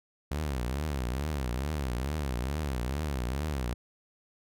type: tone with vibrato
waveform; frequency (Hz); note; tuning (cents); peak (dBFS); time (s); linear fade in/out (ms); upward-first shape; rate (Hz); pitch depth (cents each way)
sawtooth; 68; C#2; -33; -26; 0.31-3.74; 5; triangle; 2.3; 270
effects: none